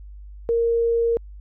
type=tone; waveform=sine; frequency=464.7 Hz; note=A#4; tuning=5 cents flat; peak=-17 dBFS; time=0.49-1.17 s; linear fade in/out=0 ms; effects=added 50 Hz sine -37 dBFS peak until 1.4 s